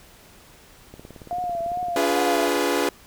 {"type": "click train", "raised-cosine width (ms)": 2, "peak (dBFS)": -27, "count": 18, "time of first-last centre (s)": [0.94, 1.884], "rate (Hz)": 18}
{"type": "tone with vibrato", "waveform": "sine", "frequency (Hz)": 698, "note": "F5", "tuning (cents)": -1, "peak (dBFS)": -24, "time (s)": [1.31, 2.48], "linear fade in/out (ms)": 0, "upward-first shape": "triangle", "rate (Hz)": 2.5, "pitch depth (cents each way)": 70}
{"type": "chord", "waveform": "sawtooth", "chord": "D diminished seventh", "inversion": "none", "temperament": "equal with one note detuned", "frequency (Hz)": [287.8, 349.2, 415.3, 493.9], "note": ["D4", "F4", "Ab4", "Cb5"], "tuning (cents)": [-35, 0, 0, 0], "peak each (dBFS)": -22, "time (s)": [1.96, 2.89], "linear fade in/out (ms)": 2}
{"effects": ["pink hiss -50 dBFS RMS until 3.06 s"]}